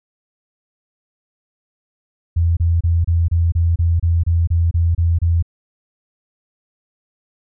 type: tone bursts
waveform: sine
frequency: 84.3 Hz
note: E2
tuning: 39 cents sharp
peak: -12 dBFS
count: 13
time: 2.36-5.426 s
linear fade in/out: 10 ms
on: 210 ms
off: 28 ms
effects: none